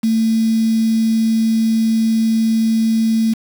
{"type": "tone with quantisation", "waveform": "sine", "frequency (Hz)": 223.4, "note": "A3", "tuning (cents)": 27, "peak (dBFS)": -12, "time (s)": [0.03, 3.34], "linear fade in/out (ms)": 10, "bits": 5, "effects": []}